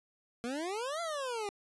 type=exponential two-way sweep; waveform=25% pulse; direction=up then down; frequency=230 to 693 to 395.9 Hz; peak=-31 dBFS; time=0.44-1.49 s; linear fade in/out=0 ms; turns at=1.01 s; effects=resampled to 24000 Hz